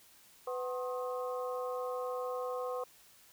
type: harmonic tone with a mistuned harmonic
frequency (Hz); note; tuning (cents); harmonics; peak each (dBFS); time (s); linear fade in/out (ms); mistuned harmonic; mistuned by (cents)
250.6; B3; +25; 2 / 3 / 4 / 5; -36 / -44 / -42 / -46; 0.47-2.84; 5; 4; +110
effects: white hiss -61 dBFS RMS until 3.32 s